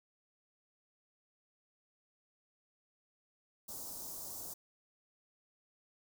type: band-stop noise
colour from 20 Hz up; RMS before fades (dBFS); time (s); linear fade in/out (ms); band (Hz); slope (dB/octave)
white; -45; 3.68-4.54; 10; 1000 to 5300; 24
effects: none